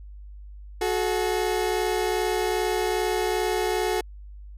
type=tone pair together; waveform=30% pulse; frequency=367.4 / 429.9 Hz; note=F#4 / A4; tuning=-12 / -40 cents; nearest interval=minor third; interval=272 cents; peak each=-23 dBFS; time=0.81-4.01 s; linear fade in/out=5 ms; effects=added 50 Hz sine -39 dBFS peak until 4.57 s + resampled to 32000 Hz